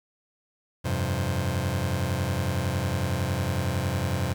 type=chord; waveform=sawtooth; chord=F suspended second; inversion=none; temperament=just; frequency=87.31 / 98.22 / 130.96 Hz; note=F2 / G2 / C3; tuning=0 / +4 / +2 cents; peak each=-25 dBFS; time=0.84-4.34 s; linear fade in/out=20 ms; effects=9-bit